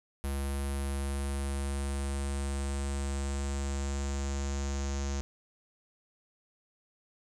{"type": "tone with low-pass filter sweep", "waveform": "square", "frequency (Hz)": 69.3, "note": "C#2", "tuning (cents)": 0, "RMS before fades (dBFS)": -33, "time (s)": [0.24, 5.21], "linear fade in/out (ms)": 0, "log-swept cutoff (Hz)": [11000, 6500], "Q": 5.2, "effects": []}